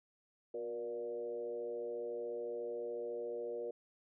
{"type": "tone with frequency modulation", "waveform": "sine", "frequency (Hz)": 474.9, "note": "A#4", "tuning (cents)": 32, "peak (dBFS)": -38, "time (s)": [0.54, 3.71], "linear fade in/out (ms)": 5, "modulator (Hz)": 114, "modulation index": 0.88, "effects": []}